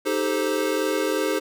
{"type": "chord", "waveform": "square", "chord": "A half-diminished seventh", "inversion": "second", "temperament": "equal with one note detuned", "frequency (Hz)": [311.1, 392, 434.9, 523.3], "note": ["Eb4", "G4", "A4", "C5"], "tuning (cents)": [0, 0, -20, 0], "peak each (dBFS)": -28, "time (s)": [0.05, 1.4], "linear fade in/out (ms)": 20, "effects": []}